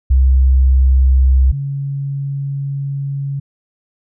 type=tone pair in turn; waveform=sine; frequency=65.41 / 139.2 Hz; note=C2 / C#3; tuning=0 / +8 cents; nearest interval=octave + minor second; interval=1308 cents; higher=second; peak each=-7 / -18 dBFS; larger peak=first; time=0.1-1.52 / 1.52-3.4 s; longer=second; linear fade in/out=10 ms; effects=none

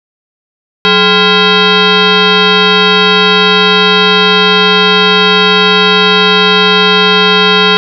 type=tone with frequency modulation; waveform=sine; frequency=1396.9 Hz; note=F6; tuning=in tune; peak=-4 dBFS; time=0.85-7.77 s; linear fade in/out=0 ms; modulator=607 Hz; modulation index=4.3; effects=none

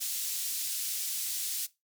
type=band-pass noise; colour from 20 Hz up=white; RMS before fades=-34 dBFS; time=0-1.67 s; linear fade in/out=20 ms; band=4000 to 16000 Hz; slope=12 dB/octave; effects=noise-tail reverb RT60 0.2 s tail -18 dB re dry

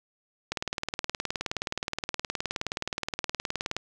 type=click train; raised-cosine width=0.2 ms; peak=-12 dBFS; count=63; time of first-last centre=0.52-3.766 s; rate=19.1 Hz; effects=none

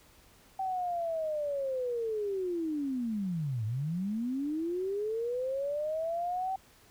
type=linear two-way sweep; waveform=sine; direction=down then up; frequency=772 to 103.83 to 772 Hz; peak=-30 dBFS; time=0.59-6.56 s; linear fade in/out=5 ms; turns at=3.65 s; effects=pink hiss -60 dBFS RMS until 6.9 s

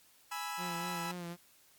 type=chord; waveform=sawtooth; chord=E major; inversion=first; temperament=equal; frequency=830.6 / 987.8 / 1318.5 Hz; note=G#5 / B5 / E6; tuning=0 / 0 / 0 cents; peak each=-38 dBFS; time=0.31-1.12 s; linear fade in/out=10 ms
type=tone with vibrato; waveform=sawtooth; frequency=174.61 Hz; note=F3; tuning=in tune; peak=-36 dBFS; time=0.57-1.37 s; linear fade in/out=50 ms; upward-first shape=sine; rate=3.9 Hz; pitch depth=42 cents each way
effects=white hiss -64 dBFS RMS until 1.78 s + MP3 96 kbps

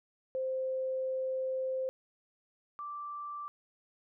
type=tone pair in turn; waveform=sine; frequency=522 / 1171.9 Hz; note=C5 / D6; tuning=-4 / -4 cents; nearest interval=octave + major second; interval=1400 cents; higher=second; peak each=-31 / -38 dBFS; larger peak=first; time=0.35-1.89 / 2.79-3.48 s; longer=first; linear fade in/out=0 ms; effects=none

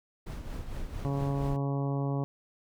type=noise with tremolo; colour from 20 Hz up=brown; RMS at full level=-35 dBFS; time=0.26-1.57 s; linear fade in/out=10 ms; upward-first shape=triangle; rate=4.4 Hz; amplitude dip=55%
type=harmonic tone; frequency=139.3 Hz; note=C#3; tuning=9 cents sharp; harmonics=1 / 2 / 3 / 4 / 5 / 6 / 7 / 8; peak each=-29 / -35 / -39 / -41 / -43 / -45 / -46 / -47 dBFS; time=1.05-2.24 s; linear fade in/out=0 ms
effects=none

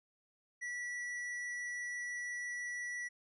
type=tone with tanh clipping; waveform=sine; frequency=1949 Hz; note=B6; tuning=23 cents flat; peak=-40 dBFS; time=0.61-3.09 s; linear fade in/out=20 ms; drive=10 dB; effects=resampled to 24000 Hz

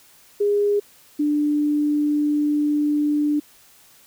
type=tone pair in turn; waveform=sine; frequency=409.7 / 295.8 Hz; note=G#4 / D4; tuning=-24 / +13 cents; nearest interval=tritone; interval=563 cents; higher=first; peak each=-16 / -17 dBFS; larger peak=first; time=0.4-0.8 / 1.19-3.4 s; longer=second; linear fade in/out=10 ms; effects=white hiss -52 dBFS RMS until 4.06 s

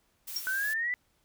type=noise; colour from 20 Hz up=blue; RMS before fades=-40 dBFS; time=0.27-0.74 s; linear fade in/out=10 ms
type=tone with exponential decay; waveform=sine; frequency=5570 Hz; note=F8; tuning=5 cents flat; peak=-26 dBFS; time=0.36-0.45 s; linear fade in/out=5 ms; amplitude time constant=18 ms
type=exponential sweep; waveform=sine; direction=up; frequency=1495 to 2004 Hz; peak=-28 dBFS; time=0.47-0.94 s; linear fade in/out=0 ms
effects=pink hiss -71 dBFS RMS until 1.24 s

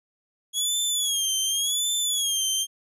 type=tone with vibrato; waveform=20% pulse; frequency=3322 Hz; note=G#7; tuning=in tune; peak=-17 dBFS; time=0.53-2.67 s; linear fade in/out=50 ms; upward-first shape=sine; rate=0.89 Hz; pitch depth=110 cents each way; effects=none

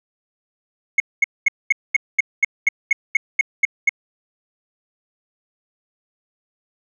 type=tone bursts; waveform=sine; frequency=2178 Hz; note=C#7; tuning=31 cents flat; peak=-8 dBFS; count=13; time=0.98-3.893 s; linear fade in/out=5 ms; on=21 ms; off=220 ms; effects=tanh soft clip ceiling -9 dBFS

